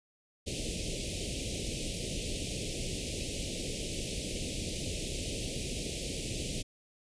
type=band-stop noise; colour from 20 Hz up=pink; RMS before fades=-36 dBFS; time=0.46-6.63 s; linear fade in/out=20 ms; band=600 to 2400 Hz; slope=48 dB/octave; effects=resampled to 22050 Hz